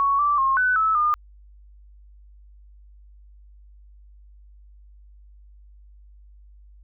sine tone with pitch steps, 1113 / 1166 / 1073 / 1499 / 1303 / 1213 Hz, C#6 / D6 / C6 / F#6 / E6 / D#6, +7 / -13 / +43 / +22 / -20 / -44 cents, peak -17 dBFS, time 0-1.14 s, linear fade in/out 0 ms, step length 190 ms, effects added 50 Hz sine -46 dBFS peak until 6.83 s

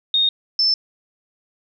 sine tone pair in turn, 3700 / 5287 Hz, A#7 / E8, -14 / +4 cents, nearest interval tritone, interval 618 cents, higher second, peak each -14 dBFS, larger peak neither, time 0.14-0.29 / 0.59-0.74 s, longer neither, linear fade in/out 2 ms, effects none

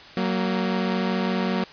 sawtooth tone pair together, 187.2 / 232.5 Hz, F#3 / A#3, +20 / -4 cents, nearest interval major third, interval 376 cents, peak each -20 / -22 dBFS, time 0.17-1.64 s, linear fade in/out 2 ms, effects white hiss -44 dBFS RMS until 1.72 s + resampled to 11025 Hz

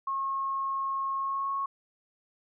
sine tone with pitch glide, 1085 to 1098.9 Hz, C#6 to C#6, -37 to -15 cents, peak -28 dBFS, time 0.07-1.66 s, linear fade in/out 5 ms, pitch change +22 cents, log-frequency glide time 1.18-1.51 s, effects none

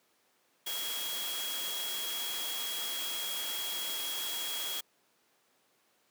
sine tone in noise, 3300 Hz, G#7, 12 cents flat, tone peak -37 dBFS, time 0.66-4.81 s, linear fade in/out 10 ms, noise white, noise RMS -38 dBFS, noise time 0.66-4.81 s, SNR -2 dB, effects pink hiss -70 dBFS RMS until 6.1 s + high-pass 300 Hz 12 dB/octave

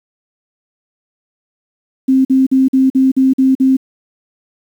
sine tone bursts, 263.9 Hz, C4, 15 cents sharp, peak -7 dBFS, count 8, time 2.08-3.769 s, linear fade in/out 10 ms, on 170 ms, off 47 ms, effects 7-bit

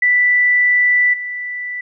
sine tone with level steps, 1975.5 Hz, B6, in tune, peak -10 / -22 dBFS, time 0.02-1.81 s, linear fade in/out 5 ms, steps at 1.13 s, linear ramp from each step 10 ms, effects none

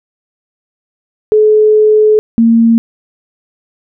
sine tone pair in turn, 428.3 / 229.3 Hz, A4 / A#3, -47 / -28 cents, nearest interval major seventh, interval 1081 cents, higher first, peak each -4 dBFS, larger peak neither, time 1.32-2.19 / 2.38-2.78 s, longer first, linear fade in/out 0 ms, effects none

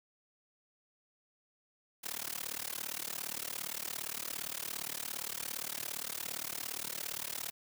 white noise with amplitude modulation, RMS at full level -36 dBFS, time 2.03-7.51 s, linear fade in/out 20 ms, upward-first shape sine, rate 37.4 Hz, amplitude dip 100%, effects high-pass 100 Hz 12 dB/octave

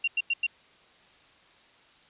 sine tone bursts, 2763 Hz, F7, 19 cents flat, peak -23 dBFS, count 4, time 0.04-0.467 s, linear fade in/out 5 ms, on 37 ms, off 93 ms, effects white hiss -58 dBFS RMS until 2.09 s + resampled to 8000 Hz

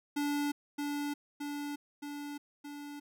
square tone with echo, 289.8 Hz, D4, 23 cents flat, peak -31 dBFS, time 0.16-0.52 s, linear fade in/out 10 ms, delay 620 ms, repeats 4, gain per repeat -3 dB, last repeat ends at 3 s, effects none

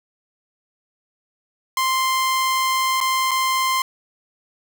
sawtooth tone with dropouts, 1046.5 Hz, C6, in tune, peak -14 dBFS, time 1.77-3.82 s, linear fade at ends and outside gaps 2 ms, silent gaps 3.004-3.011 / 3.31-3.314 s, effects none

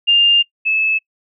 sine tone pair in turn, 2805 / 2606 Hz, F7 / E7, +7 / -20 cents, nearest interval minor second, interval 127 cents, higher first, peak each -8 / -13 dBFS, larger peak first, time 0.07-0.43 / 0.65-0.99 s, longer first, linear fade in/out 20 ms, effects noise-tail reverb RT60 0.1 s tail -23 dB re dry

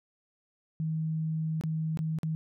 sine tone with dropouts, 158.7 Hz, D#3, 35 cents sharp, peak -28 dBFS, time 0.8-2.35 s, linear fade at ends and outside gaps 0 ms, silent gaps 1.611-1.637 / 1.973-1.99 / 2.187-2.232 s, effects none

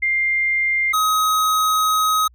sine / square tone pair in turn, 2100 / 1265.4 Hz, C7 / D#6, +6 / +29 cents, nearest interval major sixth, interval 877 cents, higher first, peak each -16 dBFS, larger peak neither, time 0.02-0.93 / 0.93-2.28 s, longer second, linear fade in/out 10 ms, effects added 60 Hz sine -48 dBFS peak until 2.34 s

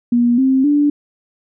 sine tone with pitch steps, 239.6 / 264.3 / 291.6 Hz, A#3 / C4 / D4, +48 / +18 / -12 cents, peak -10 dBFS, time 0.12-0.9 s, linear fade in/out 5 ms, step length 260 ms, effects none

